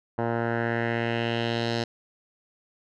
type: tone with low-pass filter sweep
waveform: 10% pulse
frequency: 116.54 Hz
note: A#2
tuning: in tune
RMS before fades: -27 dBFS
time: 0.18-1.84 s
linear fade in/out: 5 ms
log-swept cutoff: 1100 to 4700 Hz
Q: 2.5
effects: none